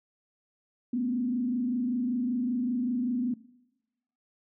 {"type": "tone with frequency modulation", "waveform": "sine", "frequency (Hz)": 246.6, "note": "B3", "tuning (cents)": -2, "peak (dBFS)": -26, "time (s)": [0.93, 3.34], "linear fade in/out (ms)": 5, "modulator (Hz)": 25.2, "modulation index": 0.7, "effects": ["noise-tail reverb RT60 1.0 s tail -22 dB re dry"]}